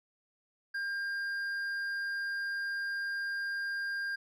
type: tone with hard clipping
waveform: triangle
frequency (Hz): 1602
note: G6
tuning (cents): +37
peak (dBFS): -34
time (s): 0.74-4.16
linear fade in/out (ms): 10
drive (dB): 8
effects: none